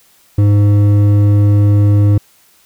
sine tone with hard clipping, 102.5 Hz, G#2, 22 cents flat, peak -8 dBFS, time 0.38-2.18 s, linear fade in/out 5 ms, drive 8 dB, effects white hiss -50 dBFS RMS until 2.65 s

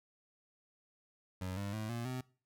25% pulse tone with pitch steps, 92.5 / 100.29 / 108.74 / 117.9 / 127.83 Hz, F#2 / G2 / A2 / A#2 / C3, 0 / +40 / -20 / +20 / -40 cents, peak -34 dBFS, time 1.41-2.21 s, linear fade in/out 5 ms, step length 160 ms, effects noise-tail reverb RT60 0.4 s tail -22 dB re dry

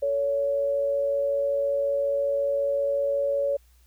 sine tone pair together, 447.4 / 562 Hz, A4 / C#5, +29 / +24 cents, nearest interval major third, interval 395 cents, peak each -34 / -22 dBFS, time 0.02-3.57 s, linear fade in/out 10 ms, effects added 60 Hz sine -55 dBFS peak until 3.86 s + white hiss -65 dBFS RMS until 3.86 s

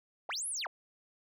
sine linear two-way sweep, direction up then down, 493.9 to 11290 to 493.9 Hz, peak -32 dBFS, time 0.29-0.67 s, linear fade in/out 2 ms, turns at 0.48 s, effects tanh soft clip ceiling -33 dBFS

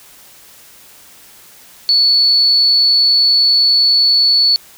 sine tone, 4435 Hz, C#8, in tune, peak -8 dBFS, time 1.89-4.56 s, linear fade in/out 0 ms, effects white hiss -42 dBFS RMS until 4.77 s

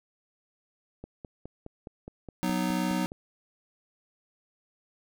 click train, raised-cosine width 2 ms, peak -27 dBFS, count 11, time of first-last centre 1.04-3.119 s, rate 4.81 Hz
square chord, B major, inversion second, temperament just, 185.21 / 246.9 / 308.7 Hz, F#3 / B3 / D#4, +2 / 0 / -14 cents, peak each -30 / -33 / -33 dBFS, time 2.43-3.06 s, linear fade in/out 0 ms
effects none

